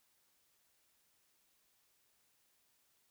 silence, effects white hiss -75 dBFS RMS until 3.1 s

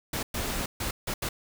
pink noise bursts at uneven times, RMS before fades -31 dBFS, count 5, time 0.13-0.23 / 0.34-0.66 / 0.8-0.91 / 1.07-1.14 / 1.22-1.29 s, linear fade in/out 5 ms, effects none

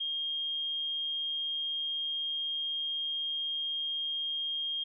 sine tone, 3228 Hz, G#7, 50 cents flat, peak -31 dBFS, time 0-4.84 s, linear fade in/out 10 ms, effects none

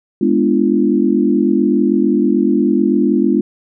sine chord, G# diminished seventh, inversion none, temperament equal with one note detuned, 207.7 / 246.9 / 293.7 / 342.8 Hz, G#3 / B3 / D4 / F4, 0 / 0 / 0 / -32 cents, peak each -16 dBFS, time 0.21-3.41 s, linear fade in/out 5 ms, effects none

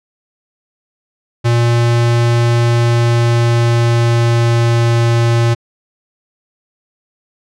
square tone with pitch glide, 118.3 to 117.14 Hz, A#2 to A#2, +26 to +9 cents, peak -10 dBFS, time 1.44-5.55 s, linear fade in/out 20 ms, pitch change -17 cents, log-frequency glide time 2.65-5.04 s, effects low-pass 7000 Hz 12 dB/octave

